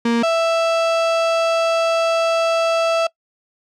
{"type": "tone pair in turn", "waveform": "35% pulse", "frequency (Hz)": [233.7, 661], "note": ["A#3", "E5"], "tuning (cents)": [5, 5], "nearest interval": "octave + tritone", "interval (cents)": 1800, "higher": "second", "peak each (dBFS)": -13, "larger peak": "neither", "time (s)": [[0.05, 0.23], [0.23, 3.07]], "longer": "second", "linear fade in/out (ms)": 5, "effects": ["noise-tail reverb RT60 0.1 s tail -23 dB re dry", "low-pass 5000 Hz 12 dB/octave"]}